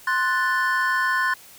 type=chord; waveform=triangle; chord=F# diminished; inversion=second; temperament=equal; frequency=1046.5 / 1480 / 1760 Hz; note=C6 / F#6 / A6; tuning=0 / 0 / 0 cents; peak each=-22 dBFS; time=0.07-1.34 s; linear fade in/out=5 ms; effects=white hiss -47 dBFS RMS until 1.58 s